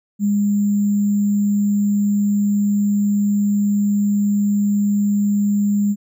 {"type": "tone with sample-and-hold", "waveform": "sine", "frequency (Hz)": 204.1, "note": "G#3", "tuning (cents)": -30, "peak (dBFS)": -14, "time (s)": [0.19, 5.96], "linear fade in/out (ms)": 50, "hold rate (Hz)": 7350, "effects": []}